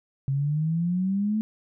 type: exponential sweep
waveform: sine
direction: up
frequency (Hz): 134.3 to 220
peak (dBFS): -22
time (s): 0.28-1.41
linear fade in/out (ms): 0
effects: none